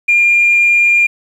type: tone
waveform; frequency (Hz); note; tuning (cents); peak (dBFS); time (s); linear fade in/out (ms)
sine; 2403; D7; +39; -6; 0.08-1.07; 10
effects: tanh soft clip ceiling -3 dBFS + 7-bit